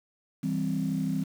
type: chord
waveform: sine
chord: C major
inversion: first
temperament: just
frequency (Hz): 163.52 / 196.22 / 261.6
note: E3 / G3 / C4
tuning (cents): -14 / +2 / 0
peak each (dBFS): -30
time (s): 0.43-1.24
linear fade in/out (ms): 10
effects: tanh soft clip ceiling -18 dBFS + 8-bit